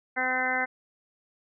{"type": "harmonic tone", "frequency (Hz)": 256.2, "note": "C4", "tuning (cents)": -36, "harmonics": [1, 2, 3, 4, 5, 6, 7, 8], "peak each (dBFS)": [-38, -36, -31, -38, -39, -30, -33, -30], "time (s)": [0.16, 0.66], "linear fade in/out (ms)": 20, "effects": []}